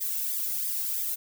violet noise with flanger, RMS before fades -30 dBFS, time 0-1.16 s, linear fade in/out 20 ms, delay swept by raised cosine 0.7 to 1.7 ms, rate 3 Hz, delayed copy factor -0.95, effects none

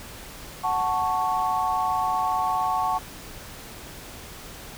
sine chord, F# minor, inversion none, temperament equal, 740 / 880 / 1108.7 Hz, F#5 / A5 / C#6, 0 / 0 / 0 cents, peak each -26 dBFS, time 0.63-2.99 s, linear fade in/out 20 ms, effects pink hiss -41 dBFS RMS until 4.77 s

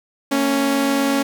sawtooth tone pair together, 229.2 / 277.2 Hz, A#3 / C#4, -29 / 0 cents, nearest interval minor third, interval 329 cents, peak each -20 / -13 dBFS, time 0.31-1.23 s, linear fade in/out 10 ms, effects 7-bit

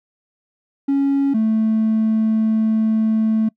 triangle tone pair in turn, 277.2 / 220 Hz, C#4 / A3, 0 / 0 cents, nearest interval major third, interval 400 cents, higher first, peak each -11 dBFS, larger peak neither, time 0.88-1.34 / 1.34-3.49 s, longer second, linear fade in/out 10 ms, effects noise-tail reverb RT60 0.1 s tail -26 dB re dry + tanh soft clip ceiling -10 dBFS

